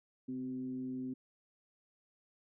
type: tone with frequency modulation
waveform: sine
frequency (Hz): 257.5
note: C4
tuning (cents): -28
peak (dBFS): -37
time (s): 0.28-1.14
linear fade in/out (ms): 10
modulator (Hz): 124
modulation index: 0.38
effects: none